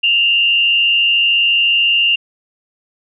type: tone with frequency modulation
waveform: sine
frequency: 2794 Hz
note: F7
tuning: in tune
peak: -10 dBFS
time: 0.03-2.16 s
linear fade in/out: 10 ms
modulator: 147 Hz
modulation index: 0.46
effects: none